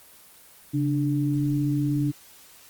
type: tone pair together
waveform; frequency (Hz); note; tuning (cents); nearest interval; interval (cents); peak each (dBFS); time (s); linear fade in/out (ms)
sine; 139 / 294.5; C#3 / D4; +5 / +5; octave + minor second; 1300; -24 / -24; 0.73-2.12; 20
effects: white hiss -51 dBFS RMS until 2.69 s + Opus 24 kbps